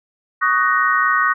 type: chord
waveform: sine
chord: D# minor seventh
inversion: third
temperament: just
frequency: 1120.1 / 1244.5 / 1493.4 / 1866.8 Hz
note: C#6 / D#6 / F#6 / A#6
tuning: +18 / 0 / +16 / +2 cents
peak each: -19 dBFS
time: 0.41-1.34 s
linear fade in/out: 20 ms
effects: none